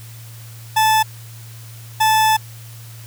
40% pulse tone bursts at uneven times, 873 Hz, A5, 14 cents flat, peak -11 dBFS, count 2, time 0.76-1.03 / 2-2.37 s, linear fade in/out 10 ms, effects added 114 Hz sine -35 dBFS peak until 3.06 s + white hiss -43 dBFS RMS until 3.06 s

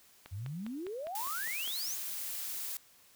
click train, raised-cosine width 0.3 ms, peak -31 dBFS, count 8, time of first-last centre 0.26-1.677 s, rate 4.94 Hz
sine exponential sweep, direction up, 87 to 6870 Hz, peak -37 dBFS, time 0.31-1.96 s, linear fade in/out 20 ms
blue noise, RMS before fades -39 dBFS, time 1.15-2.77 s, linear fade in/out 2 ms
effects white hiss -62 dBFS RMS until 3.15 s

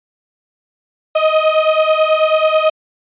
35% pulse beating tone pair, 622.3 / 631.5 Hz, D#5 / D#5, 0 / +26 cents, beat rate 9.2 Hz, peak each -12 dBFS, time 1.15-2.7 s, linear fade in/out 10 ms, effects resampled to 8000 Hz

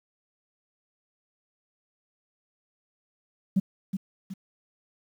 sine tone with echo, 191.8 Hz, G3, 37 cents flat, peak -17 dBFS, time 3.56-3.6 s, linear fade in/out 10 ms, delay 370 ms, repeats 2, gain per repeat -8 dB, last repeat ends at 4.34 s, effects tanh soft clip ceiling -14 dBFS + 9-bit

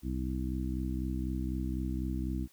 harmonic tone, 64 Hz, C2, 38 cents flat, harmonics 1 / 2 / 3 / 4 / 5, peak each -34 / -40 / -39 / -39 / -40 dBFS, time 0.02-2.48 s, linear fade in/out 50 ms, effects white hiss -64 dBFS RMS until 2.52 s

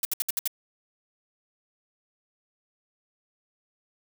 blue noise bursts, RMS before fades -26 dBFS, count 6, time 0.03-0.476 s, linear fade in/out 2 ms, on 21 ms, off 64 ms, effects none

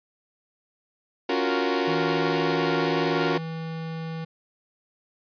sawtooth chord, Gb major seventh, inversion second, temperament equal with one note detuned, 278.9 / 349.2 / 370 / 466.2 Hz, Db4 / F4 / Gb4 / Bb4, +11 / 0 / 0 / 0 cents, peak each -24 dBFS, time 1.29-3.38 s, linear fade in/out 5 ms
square tone, 162.4 Hz, E3, 26 cents flat, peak -31 dBFS, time 1.87-4.25 s, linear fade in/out 10 ms
effects resampled to 11025 Hz

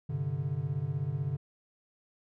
triangle chord, G suspended fourth, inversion none, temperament equal, 98 / 130.81 / 146.83 Hz, G2 / C3 / D3, 0 / 0 / 0 cents, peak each -37 / -32 / -31 dBFS, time 0.09-1.37 s, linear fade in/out 10 ms, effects none

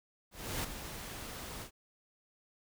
pink noise with ADSR envelope, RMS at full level -35 dBFS, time 0.31-1.71 s, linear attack 330 ms, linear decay 8 ms, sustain -9 dB, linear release 92 ms, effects none

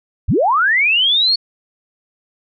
sine linear sweep, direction up, 36.71 to 4435 Hz, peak -11 dBFS, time 0.28-1.36 s, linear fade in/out 10 ms, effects none

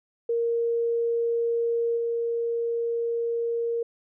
sine tone with level steps, 466.2 Hz, A#4, in tune, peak -22 / -24 dBFS, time 0.29-3.83 s, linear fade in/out 5 ms, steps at 1.96 s, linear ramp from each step 20 ms, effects none

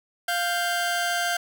sawtooth tone pair together, 698.5 / 1571.7 Hz, F5 / G6, 0 / +4 cents, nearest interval octave + major second, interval 1404 cents, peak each -22 / -23 dBFS, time 0.28-1.37 s, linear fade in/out 5 ms, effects none

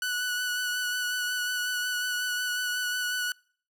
sawtooth tone with vibrato, 1480 Hz, F#6, in tune, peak -24 dBFS, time 0.02-3.32 s, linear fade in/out 2 ms, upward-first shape sine, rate 5.5 Hz, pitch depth 18 cents each way, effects noise-tail reverb RT60 0.5 s tail -26 dB re dry

